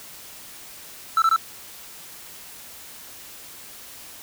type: tone bursts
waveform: triangle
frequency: 1326 Hz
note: E6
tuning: 10 cents sharp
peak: -13 dBFS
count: 3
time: 1.17-1.362 s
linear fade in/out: 2 ms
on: 50 ms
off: 21 ms
effects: white hiss -42 dBFS RMS until 4.22 s